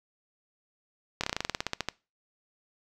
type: slowing click train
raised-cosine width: 0.2 ms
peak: -11 dBFS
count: 15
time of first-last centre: 1.21-1.886 s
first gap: 26 ms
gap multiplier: 1.09
effects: noise-tail reverb RT60 0.3 s tail -23 dB re dry